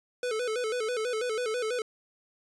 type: tone with vibrato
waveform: square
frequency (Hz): 464.8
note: A#4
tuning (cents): -5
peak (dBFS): -29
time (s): 0.23-1.82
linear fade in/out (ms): 2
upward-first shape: square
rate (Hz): 6.1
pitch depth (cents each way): 110
effects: resampled to 22050 Hz